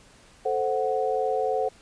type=chord; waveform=sine; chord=F# diminished; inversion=first; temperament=equal; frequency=440 / 523.3 / 740 Hz; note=A4 / C5 / F#5; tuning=0 / 0 / 0 cents; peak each=-27 dBFS; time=0.45-1.69 s; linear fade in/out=10 ms; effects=pink hiss -54 dBFS RMS until 1.81 s + resampled to 22050 Hz